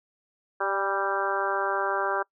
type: harmonic tone with a mistuned harmonic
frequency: 196 Hz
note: G3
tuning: in tune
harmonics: 2 / 3 / 4 / 5 / 6 / 7 / 8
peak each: -32 / -32 / -32 / -32 / -32 / -32 / -32 dBFS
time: 0.6-2.23 s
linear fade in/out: 10 ms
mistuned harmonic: 4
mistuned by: +22 cents
effects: noise-tail reverb RT60 0.1 s tail -25 dB re dry